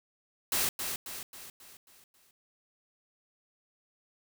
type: noise with echo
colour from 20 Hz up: white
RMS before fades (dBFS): -29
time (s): 0.52-0.69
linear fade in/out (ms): 2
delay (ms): 270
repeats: 6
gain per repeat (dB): -6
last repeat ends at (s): 2.31
effects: none